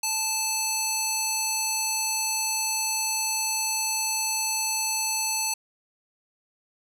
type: tone with band-pass filter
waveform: square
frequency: 875 Hz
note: A5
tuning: 10 cents flat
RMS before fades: -27 dBFS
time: 0.03-5.54 s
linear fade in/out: 5 ms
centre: 7600 Hz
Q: 1.2
effects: none